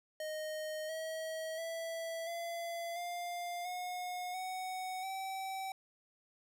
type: tone with pitch steps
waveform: square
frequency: 620 / 639.3 / 659.1 / 679.6 / 700.8 / 722.6 / 745 / 768.2 Hz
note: D#5 / D#5 / E5 / F5 / F5 / F#5 / F#5 / G5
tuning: -6 / +47 / 0 / -47 / +6 / -41 / +12 / -35 cents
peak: -39 dBFS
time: 0.2-5.72 s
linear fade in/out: 2 ms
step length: 690 ms
effects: none